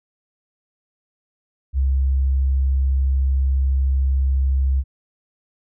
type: tone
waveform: sine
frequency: 66.9 Hz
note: C2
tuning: 39 cents sharp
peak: -15 dBFS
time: 1.73-4.84 s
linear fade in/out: 50 ms
effects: none